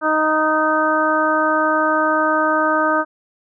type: harmonic tone with a mistuned harmonic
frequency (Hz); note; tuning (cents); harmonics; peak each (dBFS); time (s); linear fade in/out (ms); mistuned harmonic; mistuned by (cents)
310.9; D#4; -1; 1 / 2 / 3 / 4 / 5; -22 / -20 / -22 / -19 / -21; 0.01-3.05; 50; 5; -15
effects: none